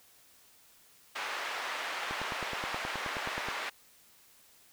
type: band-pass noise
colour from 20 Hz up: white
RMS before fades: -37 dBFS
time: 1.15-3.7 s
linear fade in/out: 10 ms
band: 680 to 2100 Hz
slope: 12 dB/octave
type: click train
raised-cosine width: 1 ms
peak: -22 dBFS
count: 14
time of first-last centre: 2.11-3.486 s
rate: 9.45 Hz
effects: white hiss -61 dBFS RMS until 4.72 s